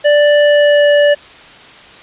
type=tone with pitch glide; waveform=square; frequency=587.3 to 582.9 Hz; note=D5 to D5; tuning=0 to -13 cents; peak=-7 dBFS; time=0.04-1.15 s; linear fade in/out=20 ms; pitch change=-13 cents; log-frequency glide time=0.41-0.9 s; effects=white hiss -37 dBFS RMS until 2.02 s + resampled to 8000 Hz